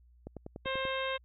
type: click train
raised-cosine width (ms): 2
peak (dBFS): -28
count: 7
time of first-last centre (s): 0.27-0.853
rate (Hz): 10.3
type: harmonic tone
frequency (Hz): 530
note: C5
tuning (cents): +22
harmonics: 1 / 2 / 3 / 4 / 5 / 6 / 7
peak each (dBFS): -35 / -38 / -40 / -41 / -42 / -43 / -43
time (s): 0.65-1.18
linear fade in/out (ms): 20
effects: added 60 Hz sine -58 dBFS peak until 1.24 s